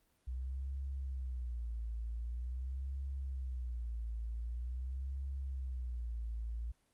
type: tone with vibrato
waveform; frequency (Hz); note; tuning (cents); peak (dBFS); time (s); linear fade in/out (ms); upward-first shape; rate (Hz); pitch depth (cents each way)
sine; 61.74; B1; 0; -37; 0.27-6.72; 10; sine; 0.45; 160
effects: pink hiss -75 dBFS RMS until 6.93 s + Opus 32 kbps